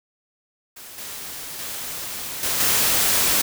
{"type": "noise with level steps", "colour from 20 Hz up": "white", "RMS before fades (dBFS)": [-40, -34, -31, -23, -19], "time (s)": [0.76, 3.42], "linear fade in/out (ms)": 10, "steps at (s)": [0.98, 1.59, 2.43, 2.6], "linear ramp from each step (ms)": 2, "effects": []}